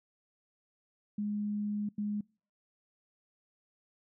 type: tone bursts at uneven times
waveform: sine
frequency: 207.7 Hz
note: G#3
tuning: in tune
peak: -31 dBFS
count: 2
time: 1.18-1.89 / 1.98-2.21 s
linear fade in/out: 5 ms
effects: noise-tail reverb RT60 0.4 s tail -26 dB re dry